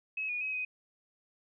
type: tone with pitch steps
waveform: sine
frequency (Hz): 2568 / 2452 / 2544 / 2507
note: E7 / D#7 / D#7 / D#7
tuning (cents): -46 / -26 / +38 / +12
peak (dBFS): -32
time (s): 0.17-0.65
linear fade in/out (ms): 5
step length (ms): 120
effects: none